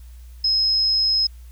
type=tone; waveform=sine; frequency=5130 Hz; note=E8; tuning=48 cents flat; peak=-16 dBFS; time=0.44-1.27 s; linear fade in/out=5 ms; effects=added 60 Hz sine -38 dBFS peak until 1.51 s + white hiss -57 dBFS RMS until 1.51 s